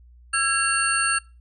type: tone cluster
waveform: sine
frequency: 1340 / 1639 / 2744 / 4410 / 8890 Hz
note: E6 / G#6 / F7 / C#8 / C#9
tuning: +28 / -23 / -31 / -10 / +4 cents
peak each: -25 / -25 / -26 / -32 / -24 dBFS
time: 0.33-1.19 s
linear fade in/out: 10 ms
effects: noise-tail reverb RT60 0.3 s tail -23 dB re dry + added 60 Hz sine -47 dBFS peak until 1.4 s